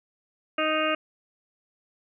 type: harmonic tone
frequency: 311.1 Hz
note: D#4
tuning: in tune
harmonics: 1 / 2 / 4 / 5 / 6 / 7 / 8 / 9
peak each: -31 / -27 / -28 / -33 / -39 / -36 / -33 / -31 dBFS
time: 0.58-0.95 s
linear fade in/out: 5 ms
effects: none